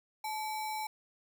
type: tone with sample-and-hold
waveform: sine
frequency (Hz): 864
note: A5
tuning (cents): -32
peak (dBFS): -34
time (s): 0.24-0.87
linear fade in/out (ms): 5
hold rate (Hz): 3150
effects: none